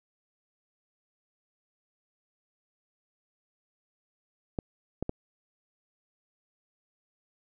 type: clicks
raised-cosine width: 2 ms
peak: -17 dBFS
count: 3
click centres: 4.588 / 5.026 / 5.094 s
effects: none